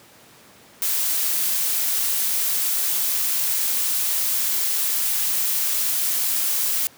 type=noise; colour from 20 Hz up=blue; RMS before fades=-22 dBFS; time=0.82-6.87 s; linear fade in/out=0 ms; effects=pink hiss -49 dBFS RMS until 6.97 s + high-pass 150 Hz 12 dB/octave